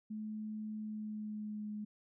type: tone with pitch glide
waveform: sine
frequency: 214.9 to 210.6 Hz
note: A3 to G#3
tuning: -41 to +24 cents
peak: -39 dBFS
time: 0.1-1.85 s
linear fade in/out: 10 ms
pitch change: -35 cents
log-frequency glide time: 0.78-1.71 s
effects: none